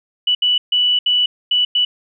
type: tone bursts at uneven times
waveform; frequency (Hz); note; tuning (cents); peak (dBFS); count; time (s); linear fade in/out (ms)
sine; 2960; F#7; 0; -12; 6; 0.27-0.35 / 0.42-0.58 / 0.72-0.99 / 1.06-1.26 / 1.51-1.65 / 1.75-1.85; 5
effects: none